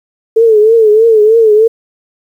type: tone with vibrato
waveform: sine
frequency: 440 Hz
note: A4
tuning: in tune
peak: -3 dBFS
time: 0.36-1.68 s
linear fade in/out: 10 ms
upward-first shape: triangle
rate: 3.2 Hz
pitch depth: 100 cents each way
effects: 7-bit